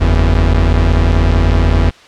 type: tone pair together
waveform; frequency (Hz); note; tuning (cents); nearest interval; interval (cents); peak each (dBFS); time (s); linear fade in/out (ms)
45% pulse; 46.35 / 82.41; F#1 / E2; +4 / 0; minor seventh; 996; -11; 0-1.91; 20
effects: white hiss -40 dBFS RMS until 2.07 s + low-pass 4000 Hz 12 dB/octave